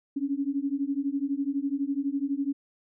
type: beating tone pair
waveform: sine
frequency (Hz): 273.1 / 285.1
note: C#4 / C#4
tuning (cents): -26 / +49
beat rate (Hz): 12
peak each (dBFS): -29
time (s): 0.16-2.53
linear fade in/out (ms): 10
effects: none